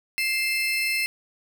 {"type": "tone pair together", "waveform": "35% pulse", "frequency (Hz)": [2105, 2637], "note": ["C7", "E7"], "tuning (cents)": [10, 0], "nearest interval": "major third", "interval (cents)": 390, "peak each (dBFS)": -24, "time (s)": [0.18, 1.06], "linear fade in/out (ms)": 0, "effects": []}